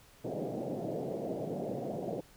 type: band-pass noise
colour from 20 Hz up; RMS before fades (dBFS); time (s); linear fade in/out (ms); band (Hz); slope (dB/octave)
white; -37; 0.24-2.21; 10; 120 to 680; 48
effects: pink hiss -60 dBFS RMS until 2.36 s

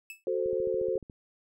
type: tone with exponential decay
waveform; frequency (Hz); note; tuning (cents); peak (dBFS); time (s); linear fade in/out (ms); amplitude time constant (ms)
45% pulse; 2618; E7; -13; -37; 0.1-0.24; 1; 29
type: chord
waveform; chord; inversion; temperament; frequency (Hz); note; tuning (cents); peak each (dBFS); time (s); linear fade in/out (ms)
sine; F# diminished; none; equal; 370 / 440 / 523.3; F#4 / A4 / C5; 0 / 0 / 0; -31; 0.27-0.98; 2
type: click train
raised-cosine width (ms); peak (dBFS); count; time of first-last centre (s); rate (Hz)
3; -33; 10; 0.46-1.098; 14.1
effects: none

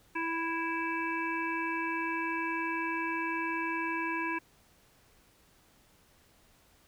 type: harmonic tone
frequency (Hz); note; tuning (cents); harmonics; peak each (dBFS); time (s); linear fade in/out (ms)
329.6; E4; 0; 1 / 3 / 5 / 7 / 8; -36 / -35 / -37 / -39 / -40; 0.15-4.39; 10
effects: pink hiss -64 dBFS RMS until 6.87 s

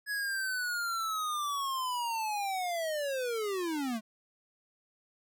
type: linear sweep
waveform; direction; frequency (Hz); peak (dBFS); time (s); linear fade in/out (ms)
square; down; 1690 to 210.1; -32; 0.06-4.01; 50
effects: none

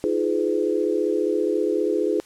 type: chord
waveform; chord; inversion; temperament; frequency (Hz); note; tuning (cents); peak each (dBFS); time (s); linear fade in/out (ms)
sine; F half-diminished seventh; third; just; 314.3 / 349.2 / 419.1 / 502.9; Eb4 / F4 / Ab4 / Cb5; +18 / 0 / +16 / +31; -26 / -25 / -23 / -27; 0.04-2.2; 0
effects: white hiss -51 dBFS RMS until 2.25 s + low-pass 9000 Hz 12 dB/octave

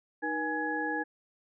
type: tone cluster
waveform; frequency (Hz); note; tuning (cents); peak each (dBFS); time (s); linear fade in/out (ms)
sine; 310.7 / 479.7 / 831 / 1680; D#4 / A#4 / G#5 / G#6; -2 / +50 / +1 / +19; -35 / -38 / -35 / -33; 0.22-1.04; 20
effects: none

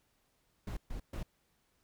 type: noise bursts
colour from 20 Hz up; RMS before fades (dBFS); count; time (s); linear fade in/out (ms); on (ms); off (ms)
brown; -39; 3; 0.67-1.23; 5; 100; 130
effects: pink hiss -75 dBFS RMS until 1.83 s

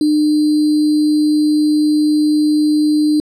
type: tone with sample-and-hold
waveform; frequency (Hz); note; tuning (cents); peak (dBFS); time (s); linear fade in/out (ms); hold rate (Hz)
sine; 302; D4; +48; -10; 0.01-3.2; 2; 4410
effects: low-pass 9000 Hz 12 dB/octave

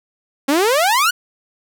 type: exponential sweep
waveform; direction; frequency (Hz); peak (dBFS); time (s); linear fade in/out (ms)
sawtooth; up; 264.5 to 1510; -9; 0.48-1.11; 10
effects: none

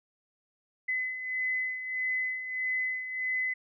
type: beating tone pair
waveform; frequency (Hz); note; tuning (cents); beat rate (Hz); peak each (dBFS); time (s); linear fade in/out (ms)
sine; 2022 / 2023.6; B6 / B6; +40 / +42; 1.6; -37 / -30; 0.88-3.54; 10
effects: none

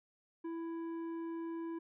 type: tone with tanh clipping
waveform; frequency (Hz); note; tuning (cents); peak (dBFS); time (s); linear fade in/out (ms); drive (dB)
sine; 331.4; E4; +9; -40; 0.44-1.79; 10; 9
effects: none

